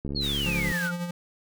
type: click train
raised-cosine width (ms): 3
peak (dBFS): -20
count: 48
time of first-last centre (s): 0.05-0.716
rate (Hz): 70.6
type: exponential sweep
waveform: sine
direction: down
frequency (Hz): 4435 to 1380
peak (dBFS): -27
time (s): 0.15-0.92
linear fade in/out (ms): 20
type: high-pass noise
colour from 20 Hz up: pink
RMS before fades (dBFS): -39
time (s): 0.2-0.91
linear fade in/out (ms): 50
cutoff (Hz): 1500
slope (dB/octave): 12
type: tone with tremolo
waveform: square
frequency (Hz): 174.61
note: F3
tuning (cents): 0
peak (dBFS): -28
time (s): 0.46-1.11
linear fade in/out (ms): 5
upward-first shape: sine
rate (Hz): 11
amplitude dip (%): 50
effects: none